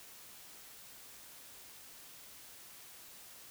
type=silence; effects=white hiss -54 dBFS RMS until 3.5 s